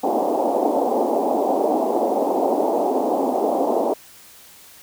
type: band-pass noise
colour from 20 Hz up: white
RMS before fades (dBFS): -20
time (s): 0.03-3.94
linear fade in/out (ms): 10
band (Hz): 240 to 840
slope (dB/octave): 48
effects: white hiss -46 dBFS RMS until 4.82 s